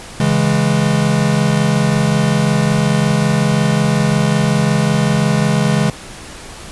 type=chord; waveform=square; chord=C# minor; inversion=none; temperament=equal with one note detuned; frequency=138.59 / 164.05 / 207.7 Hz; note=C#3 / E3 / G#3; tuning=0 / -8 / 0 cents; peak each=-17 dBFS; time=0.2-5.9 s; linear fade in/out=2 ms; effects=pink hiss -33 dBFS RMS until 6.71 s + resampled to 24000 Hz